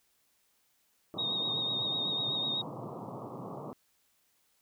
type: band-pass noise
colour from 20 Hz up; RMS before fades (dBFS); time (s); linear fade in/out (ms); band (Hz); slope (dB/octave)
pink; -42; 1.14-3.73; 0; 110 to 1200; 96
type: tone with vibrato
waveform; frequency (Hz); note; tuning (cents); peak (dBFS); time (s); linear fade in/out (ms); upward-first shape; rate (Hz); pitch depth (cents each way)
sine; 3729; A#7; 0; -30; 1.18-2.62; 10; sine; 8; 29
effects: white hiss -72 dBFS RMS until 4.61 s